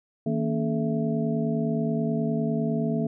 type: tone cluster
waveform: sine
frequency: 159.4 / 229.9 / 279.5 / 432.1 / 664 Hz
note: D#3 / A#3 / C#4 / A4 / E5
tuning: +42 / -24 / +14 / -31 / +12 cents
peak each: -28 / -26 / -33 / -32 / -34 dBFS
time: 0.26-3.07 s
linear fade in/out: 5 ms
effects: none